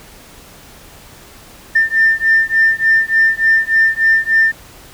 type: beating tone pair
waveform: sine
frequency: 1793 / 1796.4 Hz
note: A6 / A6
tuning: +32 / +35 cents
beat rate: 3.4 Hz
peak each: -12 dBFS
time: 1.75-4.52 s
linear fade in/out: 10 ms
effects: tanh soft clip ceiling -3 dBFS + pink hiss -40 dBFS RMS until 4.93 s